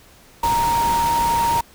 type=tone in noise; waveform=sine; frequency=932.3 Hz; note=A#5; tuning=in tune; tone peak=-16 dBFS; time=0.43-1.61 s; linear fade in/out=5 ms; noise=pink; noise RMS=-27 dBFS; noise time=0.43-1.61 s; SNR=+8 dB; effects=pink hiss -49 dBFS RMS until 1.74 s